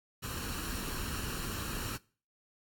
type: noise with comb filter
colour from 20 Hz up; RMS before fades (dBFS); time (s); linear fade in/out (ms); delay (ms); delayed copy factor
pink; -38; 0.22-1.98; 20; 0.71; +0.6
effects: noise-tail reverb RT60 0.4 s tail -22 dB re dry + AAC 64 kbps